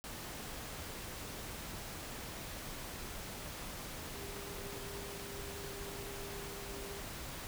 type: tone in noise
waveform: sine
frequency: 400 Hz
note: G4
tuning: 35 cents sharp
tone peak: -48 dBFS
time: 4.14-7.01 s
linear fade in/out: 0 ms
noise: pink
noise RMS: -45 dBFS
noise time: 0.04-7.47 s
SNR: -6 dB
effects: none